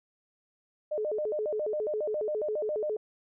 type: tone with vibrato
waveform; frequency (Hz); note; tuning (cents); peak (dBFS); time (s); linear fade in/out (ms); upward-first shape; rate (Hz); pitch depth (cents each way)
sine; 509; C5; -48; -28; 0.91-2.97; 10; square; 7.3; 300
effects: none